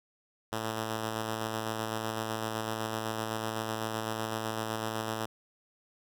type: tone with tremolo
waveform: 5% pulse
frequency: 110.7 Hz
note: A2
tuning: 11 cents sharp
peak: -20 dBFS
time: 0.52-5.26 s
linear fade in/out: 10 ms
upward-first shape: square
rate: 7.9 Hz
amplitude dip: 25%
effects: none